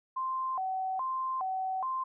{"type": "tone with vibrato", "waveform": "sine", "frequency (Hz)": 889, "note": "A5", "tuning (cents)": 18, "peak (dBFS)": -30, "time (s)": [0.16, 2.04], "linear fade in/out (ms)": 10, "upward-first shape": "square", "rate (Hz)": 1.2, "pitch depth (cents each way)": 280, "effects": []}